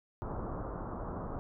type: low-pass noise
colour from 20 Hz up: pink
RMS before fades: -39 dBFS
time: 0.22-1.39 s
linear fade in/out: 0 ms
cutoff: 1300 Hz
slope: 48 dB/octave
effects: none